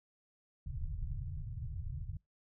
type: low-pass noise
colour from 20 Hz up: pink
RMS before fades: -40 dBFS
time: 0.66-2.17 s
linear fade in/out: 5 ms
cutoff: 150 Hz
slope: 96 dB/octave
effects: noise-tail reverb RT60 0.2 s tail -26 dB re dry